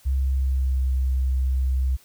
sine tone with pitch glide, 66.7 to 65.1 Hz, C2 to C2, +34 to -8 cents, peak -19 dBFS, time 0.05-1.97 s, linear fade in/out 20 ms, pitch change -42 cents, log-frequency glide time 0.19-0.88 s, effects white hiss -55 dBFS RMS until 2.04 s

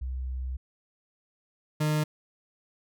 sine / 40% pulse tone pair in turn, 64.1 / 152.46 Hz, C2 / D#3, -35 / -35 cents, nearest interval octave + minor third, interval 1500 cents, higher second, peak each -30 / -23 dBFS, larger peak second, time 0.01-0.57 / 1.8-2.04 s, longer first, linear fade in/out 10 ms, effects none

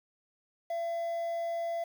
triangle tone with quantisation, 675 Hz, E5, 41 cents sharp, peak -29 dBFS, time 0.7-1.84 s, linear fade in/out 5 ms, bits 9, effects none

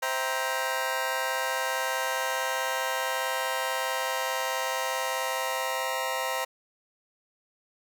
20% pulse chord, C dominant seventh, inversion none, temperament just, 523.3 / 654.1 / 784.9 / 941.9 Hz, C5 / E5 / G5 / Bb5, 0 / -14 / +2 / +18 cents, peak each -27 / -30 / -30 / -27 dBFS, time 0.02-6.45 s, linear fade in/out 10 ms, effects none

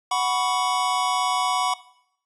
square chord, F# suspended fourth, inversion none, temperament equal with one note detuned, 740 / 987.8 / 1124.9 Hz, F#5 / B5 / C#6, 0 / 0 / +25 cents, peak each -26 dBFS, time 0.11-1.74 s, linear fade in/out 5 ms, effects noise-tail reverb RT60 0.7 s tail -17 dB re dry + resampled to 24000 Hz

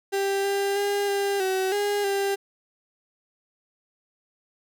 35% pulse tone with pitch steps, 393.8 / 397.6 / 404.2 / 399.3 / 378 / 409.1 / 396.1 Hz, G4 / G4 / G#4 / G4 / F#4 / G#4 / G4, +8 / +25 / -47 / +32 / +37 / -26 / +18 cents, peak -21 dBFS, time 0.12-2.36 s, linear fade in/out 20 ms, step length 320 ms, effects none

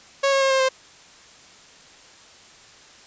sawtooth tone with pitch steps, 551 / 544.4 / 537.8 / 531.3 / 524.9 Hz, C#5 / C#5 / C5 / C5 / C5, -11 / -31 / +47 / +26 / +5 cents, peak -13 dBFS, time 0.23-0.69 s, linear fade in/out 10 ms, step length 92 ms, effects white hiss -48 dBFS RMS until 3.06 s + resampled to 16000 Hz

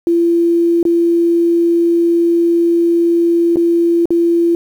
sine tone with dropouts, 339.7 Hz, F4, 48 cents flat, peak -9 dBFS, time 0.07-4.55 s, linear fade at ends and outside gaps 1 ms, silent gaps 0.829-0.852 / 3.559-3.569 / 4.056-4.105 s, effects 7-bit

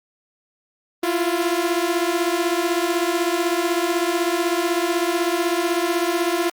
sawtooth beating tone pair, 336.2 / 352.2 Hz, E4 / F4, +34 / +15 cents, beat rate 16 Hz, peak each -18 dBFS, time 1.03-6.5 s, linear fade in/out 5 ms, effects Opus 32 kbps

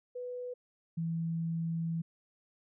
sine tone pair in turn, 495 / 165.19 Hz, B4 / E3, +4 / +4 cents, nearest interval octave + perfect fifth, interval 1900 cents, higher first, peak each -37 / -31 dBFS, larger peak second, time 0.15-0.54 / 0.97-2.02 s, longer second, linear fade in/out 10 ms, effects none

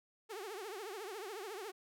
sawtooth tone with vibrato, 406.8 Hz, G#4, 36 cents flat, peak -39 dBFS, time 0.29-1.72 s, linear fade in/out 20 ms, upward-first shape triangle, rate 14 Hz, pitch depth 230 cents each way, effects none

